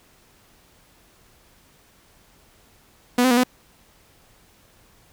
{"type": "tone with pitch steps", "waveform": "sawtooth", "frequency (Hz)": [245.7, 257.4, 240.4, 251.5], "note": ["B3", "C4", "B3", "B3"], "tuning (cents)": [-9, -28, -46, 32], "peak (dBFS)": -11, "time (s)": [3.18, 3.436], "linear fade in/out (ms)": 5, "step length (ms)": 64, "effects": ["pink hiss -56 dBFS RMS until 5.12 s"]}